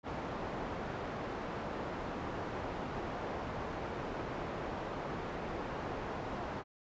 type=low-pass noise; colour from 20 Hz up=white; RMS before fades=-40 dBFS; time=0.03-6.64 s; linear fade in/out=50 ms; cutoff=880 Hz; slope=12 dB/octave; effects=resampled to 16000 Hz